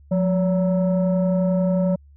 sine tone pair together, 178.91 / 568 Hz, F3 / C#5, +42 / +42 cents, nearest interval octave + minor sixth, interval 2000 cents, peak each -16 / -20 dBFS, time 0.11-1.96 s, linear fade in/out 10 ms, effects tanh soft clip ceiling -14 dBFS + added 71 Hz sine -46 dBFS peak until 2.16 s

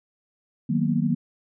sine chord, B major seventh, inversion first, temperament equal, 155.56 / 185 / 233.1 / 246.9 Hz, D#3 / F#3 / A#3 / B3, 0 / 0 / 0 / 0 cents, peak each -25 / -26 / -24 / -29 dBFS, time 0.69-1.15 s, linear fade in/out 10 ms, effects none

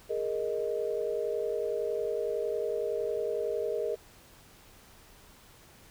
sine chord, Ab suspended second, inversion none, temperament equal, 415.3 / 466.2 / 622.3 Hz, Ab4 / Bb4 / Eb5, 0 / 0 / 0 cents, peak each -33 / -32 / -35 dBFS, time 0.09-3.96 s, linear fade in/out 20 ms, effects pink hiss -56 dBFS RMS until 5.9 s

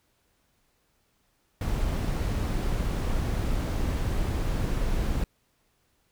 brown noise, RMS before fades -27 dBFS, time 1.61-5.24 s, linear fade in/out 2 ms, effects pink hiss -70 dBFS RMS until 6.11 s

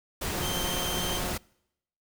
pink noise, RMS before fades -32 dBFS, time 0.21-1.38 s, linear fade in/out 10 ms
click train, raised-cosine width 1 ms, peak -25 dBFS, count 177, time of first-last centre 0.35-1.328 s, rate 180 Hz
sawtooth tone with vibrato, 3136 Hz, G7, in tune, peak -30 dBFS, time 0.4-1.21 s, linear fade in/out 50 ms, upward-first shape sine, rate 18 Hz, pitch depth 21 cents each way
effects noise-tail reverb RT60 0.8 s tail -26 dB re dry

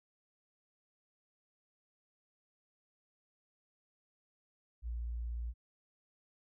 sine tone, 58.4 Hz, A#1, 4 cents sharp, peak -36 dBFS, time 4.82-5.54 s, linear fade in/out 50 ms, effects none

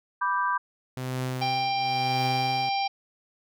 sine chord, G major, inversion first, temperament equal, 987.8 / 1174.7 / 1568 Hz, B5 / D6 / G6, 0 / 0 / 0 cents, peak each -26 / -28 / -29 dBFS, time 0.21-0.58 s, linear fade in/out 10 ms
sawtooth tone with tremolo, 128.4 Hz, C3, 32 cents flat, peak -23 dBFS, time 0.97-2.69 s, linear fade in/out 0 ms, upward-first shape triangle, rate 0.97 Hz, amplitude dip 90%
harmonic tone, 791 Hz, G5, 15 cents sharp, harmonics 1 / 3 / 4 / 5 / 6 / 7, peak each -25 / -33 / -38 / -40 / -37 / -38 dBFS, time 1.41-2.88 s, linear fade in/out 10 ms
effects none

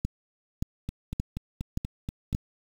two click trains, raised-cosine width 5 ms, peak -20 / -15 dBFS, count 7 / 5, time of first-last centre 0.89-2.329 / 0.05-2.349 s, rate 4.17 / 1.74 Hz, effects 7-bit

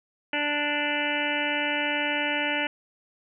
harmonic tone, 293.7 Hz, D4, in tune, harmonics 1 / 2 / 3 / 5 / 6 / 7 / 8 / 9 / 10, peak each -33 / -33 / -33 / -33 / -33 / -33 / -33 / -33 / -33 dBFS, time 0.33-2.67 s, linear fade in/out 2 ms, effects none

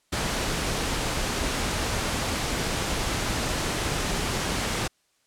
pink noise, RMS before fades -27 dBFS, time 0.12-4.88 s, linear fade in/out 10 ms, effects white hiss -68 dBFS RMS until 5.26 s + low-pass 9000 Hz 12 dB/octave

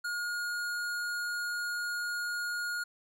sine tone with tanh clipping, 1432 Hz, F6, 43 cents sharp, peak -34 dBFS, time 0.04-2.84 s, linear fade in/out 10 ms, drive 18 dB, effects none

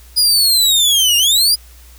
sawtooth linear two-way sweep, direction down then up, 4978 to 2786 to 4978 Hz, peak -7 dBFS, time 0.16-1.56 s, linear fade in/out 20 ms, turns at 1.17 s, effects added 60 Hz sine -39 dBFS peak until 1.98 s + white hiss -46 dBFS RMS until 1.98 s

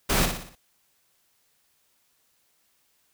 pink noise with echo, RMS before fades -23 dBFS, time 0.09-0.26 s, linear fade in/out 10 ms, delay 59 ms, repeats 5, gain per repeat -6 dB, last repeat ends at 0.555 s, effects white hiss -68 dBFS RMS until 3.13 s

